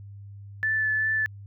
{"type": "tone with vibrato", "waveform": "sine", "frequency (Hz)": 1747, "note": "A6", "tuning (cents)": -13, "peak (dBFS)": -22, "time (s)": [0.63, 1.26], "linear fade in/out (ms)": 0, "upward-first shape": "sine", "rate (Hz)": 2.6, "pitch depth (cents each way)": 12, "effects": ["added 100 Hz sine -40 dBFS peak until 1.46 s"]}